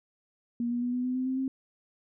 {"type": "tone with pitch steps", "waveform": "sine", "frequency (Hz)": [237.5, 241.2, 245, 248.9, 252.8, 256.8, 260.8, 264.9], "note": ["A#3", "B3", "B3", "B3", "B3", "C4", "C4", "C4"], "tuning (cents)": [33, -41, -14, 14, 41, -32, -5, 22], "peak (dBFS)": -27, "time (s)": [0.6, 1.48], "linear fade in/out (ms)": 2, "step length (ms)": 110, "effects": []}